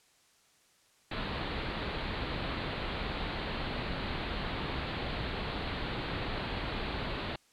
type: low-pass noise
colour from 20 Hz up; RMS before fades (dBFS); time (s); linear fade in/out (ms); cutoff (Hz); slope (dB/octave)
pink; -36; 1.11-7.36; 5; 4400; 96
effects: white hiss -66 dBFS RMS until 7.52 s + low-pass 9000 Hz 12 dB/octave